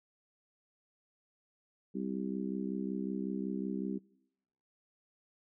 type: harmonic tone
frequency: 65.4 Hz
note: C2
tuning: in tune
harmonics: 3 / 4 / 5 / 6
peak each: -37 / -39 / -41 / -43 dBFS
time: 1.94-3.99 s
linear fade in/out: 20 ms
effects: noise-tail reverb RT60 0.9 s tail -25 dB re dry